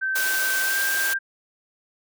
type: tone with pitch glide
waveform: sine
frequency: 1549 to 1583.4 Hz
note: G6 to G6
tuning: -21 to +17 cents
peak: -22 dBFS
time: 0.01-1.19 s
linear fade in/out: 20 ms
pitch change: +38 cents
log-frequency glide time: 0.63-0.8 s
type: noise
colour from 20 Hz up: white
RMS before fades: -27 dBFS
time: 0.15-1.14 s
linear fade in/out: 10 ms
effects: high-pass 400 Hz 12 dB/octave